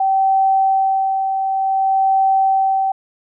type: tone with tremolo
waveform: sine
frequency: 772 Hz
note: G5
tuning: 27 cents flat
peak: -11 dBFS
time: 0-2.92 s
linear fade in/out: 5 ms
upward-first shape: sine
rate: 0.55 Hz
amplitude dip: 45%
effects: none